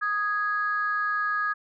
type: tone pair together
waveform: sine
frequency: 1244.5 / 1661.2 Hz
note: D#6 / G#6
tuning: 0 / 0 cents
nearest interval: perfect fourth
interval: 500 cents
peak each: -26 dBFS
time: 0.01-1.54 s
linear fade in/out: 20 ms
effects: tanh soft clip ceiling -16 dBFS